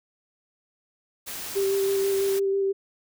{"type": "noise", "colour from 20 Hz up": "white", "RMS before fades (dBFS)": -35, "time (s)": [1.26, 2.4], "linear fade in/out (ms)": 20}
{"type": "tone with vibrato", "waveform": "sine", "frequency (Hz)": 392, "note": "G4", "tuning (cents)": 0, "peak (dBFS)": -21, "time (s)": [1.55, 2.73], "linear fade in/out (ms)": 20, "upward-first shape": "square", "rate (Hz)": 6.1, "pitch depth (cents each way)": 11}
{"effects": []}